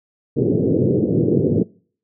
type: band-pass noise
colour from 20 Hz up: white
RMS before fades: -17 dBFS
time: 0.36-1.64 s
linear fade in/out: 20 ms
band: 100 to 460 Hz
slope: 48 dB/octave
effects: noise-tail reverb RT60 0.5 s tail -25 dB re dry